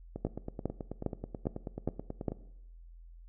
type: two click trains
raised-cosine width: 2 ms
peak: -17 / -24 dBFS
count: 6 / 21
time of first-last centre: 0.25-2.283 / 0.16-2.32 s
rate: 2.46 / 9.26 Hz
effects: noise-tail reverb RT60 0.8 s tail -18 dB re dry + added 42 Hz sine -49 dBFS peak until 3.28 s